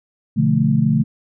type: chord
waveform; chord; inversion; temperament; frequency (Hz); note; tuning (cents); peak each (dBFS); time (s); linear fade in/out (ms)
sine; B half-diminished seventh; none; equal; 123.47 / 146.83 / 174.61 / 220; B2 / D3 / F3 / A3; 0 / 0 / 0 / 0; -21 / -17 / -21 / -17; 0.36-1.04; 20
effects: none